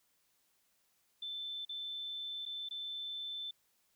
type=tone with dropouts; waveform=sine; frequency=3532 Hz; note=A7; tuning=6 cents sharp; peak=-39 dBFS; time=1.22-3.51 s; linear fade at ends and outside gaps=5 ms; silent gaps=1.651-1.692 / 2.454-2.461 / 2.689-2.709 s; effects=white hiss -75 dBFS RMS until 3.95 s